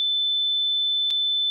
sine tone with dropouts, 3520 Hz, A7, in tune, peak -20 dBFS, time 0-1.5 s, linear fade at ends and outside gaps 0 ms, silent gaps 1.104-1.108 s, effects none

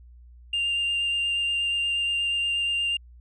sine tone with vibrato, 2794 Hz, F7, in tune, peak -21 dBFS, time 0.53-2.97 s, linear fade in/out 5 ms, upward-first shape triangle, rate 8.4 Hz, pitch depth 12 cents each way, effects tanh soft clip ceiling -21 dBFS + added 60 Hz sine -46 dBFS peak until 3.2 s

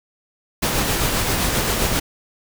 pink noise with tremolo, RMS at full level -19 dBFS, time 0.62-2 s, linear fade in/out 10 ms, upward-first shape sine, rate 7.6 Hz, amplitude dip 30%, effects none

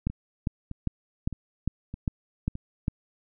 two click trains, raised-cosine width 5 ms, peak -13 / -23 dBFS, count 8 / 5, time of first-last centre 0.07-2.881 / 0.1-2.554 s, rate 2.49 / 1.63 Hz, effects none

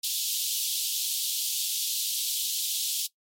pink high-pass noise, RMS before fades -29 dBFS, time 0.03-3.07 s, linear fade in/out 10 ms, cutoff 3100 Hz, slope 48 dB/octave, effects noise-tail reverb RT60 0.1 s tail -19 dB re dry + MP3 64 kbps

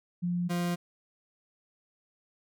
sine / 40% pulse tone pair in turn, 175.8 / 174.59 Hz, F3 / F3, +12 / 0 cents, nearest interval unison, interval 12 cents, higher first, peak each -27 dBFS, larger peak neither, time 0.22-0.49 / 0.49-0.76 s, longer neither, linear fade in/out 20 ms, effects none

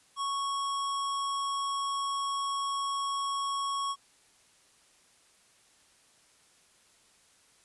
sine tone with sample-and-hold, 1108.7 Hz, C#6, in tune, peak -29 dBFS, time 0.16-3.96 s, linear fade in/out 50 ms, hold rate 4410 Hz, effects white hiss -63 dBFS RMS until 7.64 s + resampled to 24000 Hz

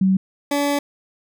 sine / 20% pulse tone pair in turn, 190 / 286.2 Hz, F#3 / D4, +46 / -45 cents, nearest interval perfect fifth, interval 709 cents, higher second, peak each -13 dBFS, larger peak neither, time 0.01-0.17 / 0.51-0.79 s, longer second, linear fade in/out 5 ms, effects none

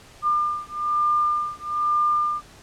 sine beating tone pair, 1200 / 1201.1 Hz, D6 / D6, +37 / +39 cents, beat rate 1.1 Hz, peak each -23 dBFS, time 0.22-2.42 s, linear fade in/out 50 ms, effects pink hiss -48 dBFS RMS until 2.62 s + low-pass 9000 Hz 12 dB/octave

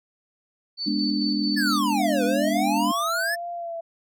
sine tone with tremolo, 4508 Hz, C#8, 28 cents sharp, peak -26 dBFS, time 0.77-1.8 s, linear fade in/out 50 ms, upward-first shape square, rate 4.5 Hz, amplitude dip 35%
sine chord, G# diminished, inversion none, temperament equal, 207.7 / 246.9 / 293.7 Hz, G#3 / B3 / D4, 0 / 0 / 0 cents, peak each -26 / -29 / -25 dBFS, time 0.86-2.92 s, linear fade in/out 10 ms
square exponential two-way sweep, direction down then up, 1794 to 478.7 to 1794 Hz, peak -24 dBFS, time 1.56-3.36 s, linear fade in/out 20 ms, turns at 2.24 s
sine tone with vibrato, 680 Hz, F5, 46 cents flat, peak -29 dBFS, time 1.99-3.81 s, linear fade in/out 10 ms, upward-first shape sine, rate 1.5 Hz, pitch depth 36 cents each way
effects none

